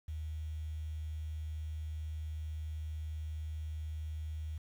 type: tone with quantisation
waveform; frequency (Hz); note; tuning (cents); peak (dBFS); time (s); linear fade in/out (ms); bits
sine; 77.78; D#2; 0; -37; 0.08-4.58; 5; 10
effects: none